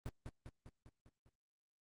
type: noise with echo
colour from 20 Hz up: brown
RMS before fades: -42 dBFS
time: 0.06-0.09 s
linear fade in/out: 0 ms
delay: 200 ms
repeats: 6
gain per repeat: -4 dB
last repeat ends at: 1.29 s
effects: Opus 24 kbps